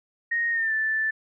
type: tone with pitch glide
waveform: sine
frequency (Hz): 1864.7 to 1760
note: A#6 to A6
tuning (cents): 0 to 0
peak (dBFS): -22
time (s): 0.31-1.11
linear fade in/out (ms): 10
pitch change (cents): -100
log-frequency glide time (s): 0.51-0.73
effects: none